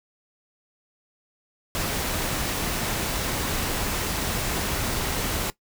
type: noise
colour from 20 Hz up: pink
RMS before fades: -27 dBFS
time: 1.75-5.5 s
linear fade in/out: 0 ms
effects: noise-tail reverb RT60 0.1 s tail -18 dB re dry